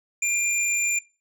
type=tone pair together; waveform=sine; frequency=2393 / 7171 Hz; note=D7 / A8; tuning=+32 / +32 cents; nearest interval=octave + perfect fifth; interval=1900 cents; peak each=-22 dBFS; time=0.22-0.99 s; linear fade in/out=5 ms; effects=noise-tail reverb RT60 0.3 s tail -20 dB re dry + tanh soft clip ceiling -18 dBFS